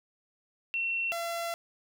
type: tone pair in turn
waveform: sine / sawtooth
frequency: 2715 / 678.8 Hz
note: F7 / F5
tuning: -50 / -49 cents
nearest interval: 2 octaves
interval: 2399 cents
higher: first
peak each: -28 dBFS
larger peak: neither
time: 0.74-1.12 / 1.12-1.54 s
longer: second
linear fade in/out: 0 ms
effects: none